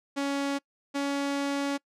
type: tone pair in turn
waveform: sawtooth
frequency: 279.6 / 280.9 Hz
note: C#4 / C#4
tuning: +15 / +23 cents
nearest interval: unison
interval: 8 cents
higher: second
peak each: -23 dBFS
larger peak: neither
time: 0.16-0.59 / 0.94-1.78 s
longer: second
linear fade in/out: 20 ms
effects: noise-tail reverb RT60 0.1 s tail -24 dB re dry + low-pass 8000 Hz 12 dB/octave